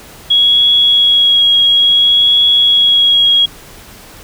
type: tone with vibrato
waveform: sine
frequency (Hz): 3322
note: G#7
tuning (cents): 0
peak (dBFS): -6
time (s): 0.3-3.46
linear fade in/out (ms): 10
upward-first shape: triangle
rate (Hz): 0.58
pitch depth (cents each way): 16
effects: pink hiss -36 dBFS RMS until 4.23 s